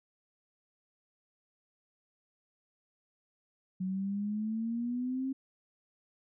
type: exponential sweep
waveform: sine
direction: up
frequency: 184.3 to 269.2 Hz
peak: -31 dBFS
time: 3.8-5.33 s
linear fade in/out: 10 ms
effects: none